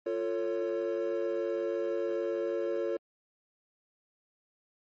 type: chord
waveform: triangle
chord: F augmented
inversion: none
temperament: equal with one note detuned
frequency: 349.2 / 447.9 / 554.4 Hz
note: F4 / A4 / C#5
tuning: 0 / +31 / 0 cents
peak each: -31 / -31 / -31 dBFS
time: 0.06-2.97 s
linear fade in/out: 5 ms
effects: tanh soft clip ceiling -21 dBFS + MP3 32 kbps